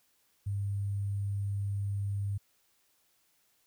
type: tone with sample-and-hold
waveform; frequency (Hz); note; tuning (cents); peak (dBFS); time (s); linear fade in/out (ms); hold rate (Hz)
sine; 100; G2; +35; -30; 0.46-2.38; 10; 8820
effects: white hiss -71 dBFS RMS until 3.66 s